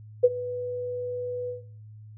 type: tone with ADSR envelope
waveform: sine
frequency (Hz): 493.9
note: B4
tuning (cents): 0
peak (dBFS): -11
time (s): 0.23-1.63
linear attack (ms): 15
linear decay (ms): 41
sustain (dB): -17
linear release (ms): 140
effects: noise-tail reverb RT60 0.4 s tail -17 dB re dry + added 107 Hz sine -43 dBFS peak until 2.17 s